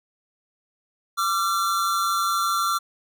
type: tone pair together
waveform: square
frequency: 1174.7 / 1362.5 Hz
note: D6 / F6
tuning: 0 / -43 cents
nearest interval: minor third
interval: 257 cents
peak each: -25 / -24 dBFS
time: 1.17-2.79 s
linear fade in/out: 20 ms
effects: none